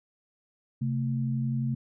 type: tone pair together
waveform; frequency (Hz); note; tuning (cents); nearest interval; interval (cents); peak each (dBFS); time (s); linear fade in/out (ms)
sine; 133.16 / 224.6; C3 / A3; +31 / +36; major sixth; 905; -27 / -31; 0.81-1.75; 10
effects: none